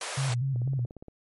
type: high-pass noise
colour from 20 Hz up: pink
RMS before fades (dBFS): -35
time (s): 0.01-0.34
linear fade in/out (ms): 2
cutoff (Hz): 500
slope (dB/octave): 24
type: tone with vibrato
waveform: sine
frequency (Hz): 128.1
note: C3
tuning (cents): -36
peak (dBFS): -25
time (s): 0.17-0.86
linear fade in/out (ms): 10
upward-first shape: square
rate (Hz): 4.1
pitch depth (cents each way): 96
type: click train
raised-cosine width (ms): 2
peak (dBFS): -30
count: 10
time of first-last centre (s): 0.56-1.083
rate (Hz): 17.2
effects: MP3 48 kbps